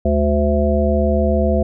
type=harmonic tone with a mistuned harmonic; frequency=73.6 Hz; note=D2; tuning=4 cents sharp; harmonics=1 / 3 / 5 / 7 / 9; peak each=-17 / -19 / -23 / -21 / -20 dBFS; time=0.05-1.63 s; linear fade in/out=5 ms; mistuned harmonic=3; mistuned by=-58 cents; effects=none